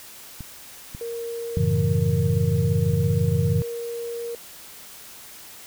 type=clicks; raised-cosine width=5 ms; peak=-23 dBFS; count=4; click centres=0.407 / 0.949 / 2.363 / 2.932 s
type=tone with pitch glide; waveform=sine; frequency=466.2 to 469.2 Hz; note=A#4 to A#4; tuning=0 to +11 cents; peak=-28 dBFS; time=1.01-4.35 s; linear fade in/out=2 ms; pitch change=+11 cents; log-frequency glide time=2.66-3.18 s
type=chord; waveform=sine; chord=F# minor seventh; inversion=none; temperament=equal; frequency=92.5 / 110 / 138.59 / 164.81 Hz; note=F#2 / A2 / C#3 / E3; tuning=0 / 0 / 0 / 0 cents; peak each=-24 dBFS; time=1.57-3.62 s; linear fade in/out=0 ms
effects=white hiss -43 dBFS RMS until 5.66 s